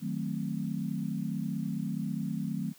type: chord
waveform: sine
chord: D# diminished seventh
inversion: none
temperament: equal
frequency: 155.56 / 185 / 220 / 261.6 Hz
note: D#3 / F#3 / A3 / C4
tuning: 0 / 0 / 0 / 0 cents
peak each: -36 / -35 / -35 / -39 dBFS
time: 0-2.74 s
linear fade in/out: 50 ms
effects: white hiss -58 dBFS RMS until 2.78 s + high-pass 80 Hz 12 dB/octave

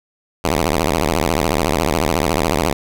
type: tone with vibrato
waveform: 5% pulse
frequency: 78.3 Hz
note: D#2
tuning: 11 cents sharp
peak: -4 dBFS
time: 0.44-2.73 s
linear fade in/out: 5 ms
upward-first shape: sine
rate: 14 Hz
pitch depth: 260 cents each way
effects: none

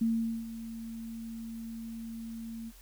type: tone with ADSR envelope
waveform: sine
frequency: 227.3 Hz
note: A#3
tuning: 43 cents flat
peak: -24 dBFS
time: 0.01-2.72 s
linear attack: 8 ms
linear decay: 430 ms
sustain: -14 dB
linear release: 42 ms
effects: added 43 Hz sine -53 dBFS peak until 2.81 s + white hiss -58 dBFS RMS until 2.81 s

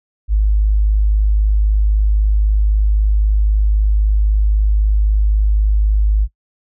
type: tone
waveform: sine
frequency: 51.91 Hz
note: G#1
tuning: in tune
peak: -10 dBFS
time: 0.28-6.28 s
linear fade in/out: 50 ms
effects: noise-tail reverb RT60 0.1 s tail -22 dB re dry

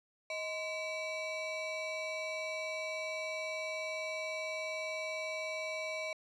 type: ring-modulated tone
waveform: square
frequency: 830.6 Hz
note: G#5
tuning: in tune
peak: -34 dBFS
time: 0.3-6.13 s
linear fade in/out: 2 ms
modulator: 1460 Hz
effects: low-pass 6000 Hz 12 dB/octave

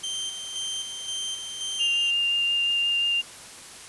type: tone with tremolo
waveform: sawtooth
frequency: 3136 Hz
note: G7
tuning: in tune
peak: -25 dBFS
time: 0.03-2.11 s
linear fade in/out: 10 ms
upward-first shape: square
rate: 1.9 Hz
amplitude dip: 45%
type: tone with vibrato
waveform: sine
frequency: 2801 Hz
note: F7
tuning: 4 cents sharp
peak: -21 dBFS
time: 1.79-3.22 s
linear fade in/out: 20 ms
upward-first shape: sine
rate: 5.7 Hz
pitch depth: 8 cents each way
effects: white hiss -43 dBFS RMS until 3.88 s + resampled to 24000 Hz

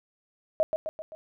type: tone with echo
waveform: sine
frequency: 630 Hz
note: D#5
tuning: 21 cents sharp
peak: -19 dBFS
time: 0.6-0.63 s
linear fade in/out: 0 ms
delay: 130 ms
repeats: 4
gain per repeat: -5 dB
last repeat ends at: 1.15 s
effects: none

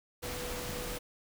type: tone in noise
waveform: sine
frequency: 492.4 Hz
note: B4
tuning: 5 cents flat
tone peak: -42 dBFS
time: 0.22-0.99 s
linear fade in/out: 20 ms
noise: pink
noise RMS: -39 dBFS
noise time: 0.22-0.99 s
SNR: -6 dB
effects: none

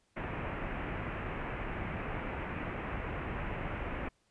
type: low-pass noise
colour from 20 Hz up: pink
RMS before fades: -38 dBFS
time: 0.16-4.09 s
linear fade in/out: 10 ms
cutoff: 2600 Hz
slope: 48 dB/octave
effects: pink hiss -73 dBFS RMS until 4.3 s + resampled to 22050 Hz

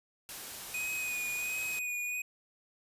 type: noise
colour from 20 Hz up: white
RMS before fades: -43 dBFS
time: 0.29-1.79 s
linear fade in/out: 0 ms
type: tone with vibrato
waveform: square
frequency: 2489 Hz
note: D#7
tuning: in tune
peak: -34 dBFS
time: 0.74-2.22 s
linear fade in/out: 5 ms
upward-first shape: sine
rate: 1.4 Hz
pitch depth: 29 cents each way
effects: resampled to 32000 Hz

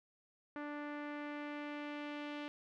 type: tone with low-pass filter sweep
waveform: sawtooth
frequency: 293.7 Hz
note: D4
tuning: in tune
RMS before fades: -44 dBFS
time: 0.56-2.48 s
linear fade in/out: 0 ms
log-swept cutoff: 1700 to 3000 Hz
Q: 1.8
effects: none

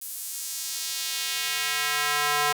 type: tone with high-pass filter sweep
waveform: square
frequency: 146.83 Hz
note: D3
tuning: in tune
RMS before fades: -28 dBFS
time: 0.01-2.53 s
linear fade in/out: 10 ms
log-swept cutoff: 11000 to 880 Hz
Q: 1
effects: 8-bit

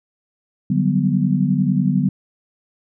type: chord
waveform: sine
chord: G major seventh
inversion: second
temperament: equal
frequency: 146.83 / 185 / 196 / 246.9 Hz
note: D3 / F#3 / G3 / B3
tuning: 0 / 0 / 0 / 0 cents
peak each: -20 / -19 / -21 / -21 dBFS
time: 0.7-2.09 s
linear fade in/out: 5 ms
effects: none

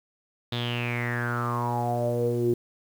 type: tone with low-pass filter sweep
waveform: sawtooth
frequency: 120 Hz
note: B2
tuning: 49 cents flat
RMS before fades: -27 dBFS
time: 0.52-2.54 s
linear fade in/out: 5 ms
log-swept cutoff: 3700 to 340 Hz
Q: 8.7
effects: 8-bit

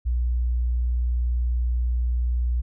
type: tone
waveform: sine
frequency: 60.4 Hz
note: B1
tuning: 38 cents flat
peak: -20 dBFS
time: 0.05-2.62 s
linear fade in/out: 20 ms
effects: none

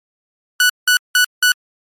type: tone bursts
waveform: sawtooth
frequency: 1480 Hz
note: F#6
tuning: in tune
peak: -6 dBFS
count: 4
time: 0.6-1.52 s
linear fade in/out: 2 ms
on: 95 ms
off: 180 ms
effects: MP3 64 kbps

